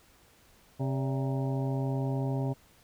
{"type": "harmonic tone with a mistuned harmonic", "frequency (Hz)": 133.4, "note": "C3", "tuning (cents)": 34, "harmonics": [1, 2, 3, 4, 5, 6, 7], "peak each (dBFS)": [-29, -35, -39, -41, -43, -45, -46], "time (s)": [0.79, 2.54], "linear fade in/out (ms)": 20, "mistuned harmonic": 4, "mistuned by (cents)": 120, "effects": ["pink hiss -61 dBFS RMS until 2.83 s"]}